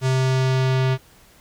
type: tone with low-pass filter sweep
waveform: square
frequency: 130.81 Hz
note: C3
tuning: in tune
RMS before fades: -19 dBFS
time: 0.01-0.98 s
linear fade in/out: 50 ms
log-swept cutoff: 7500 to 3500 Hz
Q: 1.1
effects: pink hiss -52 dBFS RMS until 1.4 s